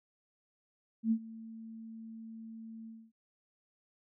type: tone with ADSR envelope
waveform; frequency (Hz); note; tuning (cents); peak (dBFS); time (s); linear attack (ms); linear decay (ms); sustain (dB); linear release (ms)
sine; 224.3; A3; +34; -24; 1.03-3.12; 83; 70; -20; 250
effects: none